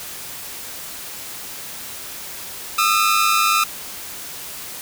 sawtooth tone pair together, 1223.9 / 1325 Hz, D#6 / E6, -29 / +9 cents, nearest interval minor second, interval 138 cents, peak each -14 dBFS, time 2.78-3.64 s, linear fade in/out 5 ms, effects white hiss -33 dBFS RMS until 4.81 s

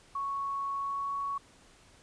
sine tone with pitch glide, 1108.7 to 1116.4 Hz, C#6 to C#6, 0 to +12 cents, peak -31 dBFS, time 0.15-1.38 s, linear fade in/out 5 ms, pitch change +12 cents, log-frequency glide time 0.74-1.14 s, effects pink hiss -59 dBFS RMS until 2.02 s + resampled to 22050 Hz

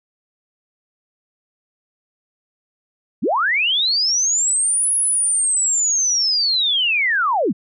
sine linear two-way sweep, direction up then down, 138.59 to 10548 to 138.59 Hz, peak -15 dBFS, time 3.22-7.53 s, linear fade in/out 20 ms, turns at 4.95 s, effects none

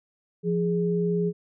sine tone pair together, 173.2 / 415.5 Hz, F3 / G#4, -14 / +1 cents, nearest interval octave + minor third, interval 1515 cents, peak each -24 / -25 dBFS, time 0.43-1.33 s, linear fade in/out 50 ms, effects none

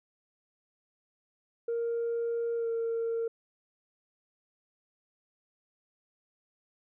sine tone with pitch glide, 466.2 to 459 Hz, A#4 to A#4, 0 to -27 cents, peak -27 dBFS, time 1.68-3.28 s, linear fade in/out 5 ms, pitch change -27 cents, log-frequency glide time 2.56-2.68 s, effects tanh soft clip ceiling -26 dBFS

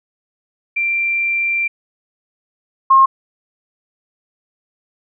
sine tone pair in turn, 2362 / 1071.2 Hz, D7 / C6, +9 / +40 cents, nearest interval octave + major second, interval 1369 cents, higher first, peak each -15 / -6 dBFS, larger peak second, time 0.76-1.68 / 2.9-3.06 s, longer first, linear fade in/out 10 ms, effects none

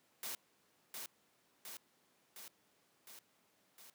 white noise with echo, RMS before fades -43 dBFS, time 0.23-0.35 s, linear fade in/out 2 ms, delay 710 ms, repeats 5, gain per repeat -3 dB, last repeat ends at 3.9 s, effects pink hiss -73 dBFS RMS until 3.94 s + high-pass 200 Hz 12 dB/octave

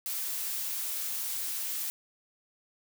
blue noise, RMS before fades -34 dBFS, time 0.06-1.9 s, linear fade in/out 0 ms, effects none

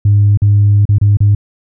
sine tone with dropouts, 102.4 Hz, G#2, 24 cents flat, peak -4 dBFS, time 0.05-1.35 s, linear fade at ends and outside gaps 5 ms, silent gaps 0.374-0.419 / 0.854-0.89 / 0.984-1.013 / 1.171-1.204 s, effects tanh soft clip ceiling -2 dBFS

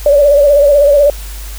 sine tone with vibrato, 574 Hz, D5, 40 cents flat, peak -4 dBFS, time 0.06-1.1 s, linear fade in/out 2 ms, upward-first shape sine, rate 16 Hz, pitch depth 58 cents each way, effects added 50 Hz sine -23 dBFS peak until 1.58 s + white hiss -32 dBFS RMS until 1.58 s

